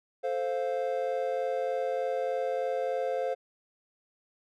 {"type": "chord", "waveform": "triangle", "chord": "F major", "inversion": "first", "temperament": "equal", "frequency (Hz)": [440, 523.3, 698.5], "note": ["A4", "C5", "F5"], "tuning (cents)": [0, 0, 0], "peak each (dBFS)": [-33, -28, -32], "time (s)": [0.23, 3.35], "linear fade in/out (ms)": 20, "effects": []}